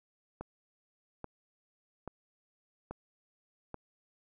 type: click train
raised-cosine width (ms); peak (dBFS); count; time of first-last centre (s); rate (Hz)
1; -26; 5; 0.41-3.743; 1.2
effects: none